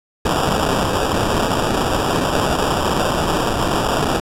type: noise with sample-and-hold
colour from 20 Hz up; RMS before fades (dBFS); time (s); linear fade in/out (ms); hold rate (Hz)
white; -18; 0.25-4.2; 5; 2100
effects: low-pass 11000 Hz 12 dB/octave